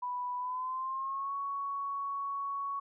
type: tone with pitch glide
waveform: sine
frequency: 987.8 to 1115.2 Hz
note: B5 to C#6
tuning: 0 to +10 cents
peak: -33 dBFS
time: 0.02-2.8 s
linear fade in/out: 10 ms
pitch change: +210 cents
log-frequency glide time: 0.37-1.34 s
effects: none